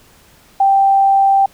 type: tone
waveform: sine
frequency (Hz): 784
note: G5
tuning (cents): 0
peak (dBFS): -8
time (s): 0.6-1.46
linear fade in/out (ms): 5
effects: pink hiss -48 dBFS RMS until 1.53 s